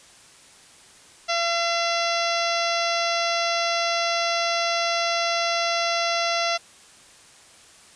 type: harmonic tone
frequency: 680 Hz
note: F5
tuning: 46 cents flat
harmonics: 1 / 2 / 3 / 4 / 5 / 6 / 7 / 8 / 9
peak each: -25 / -28 / -30 / -31 / -32 / -33 / -33 / -34 / -35 dBFS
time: 1.28-6.58 s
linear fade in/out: 20 ms
effects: white hiss -50 dBFS RMS until 7.95 s + resampled to 22050 Hz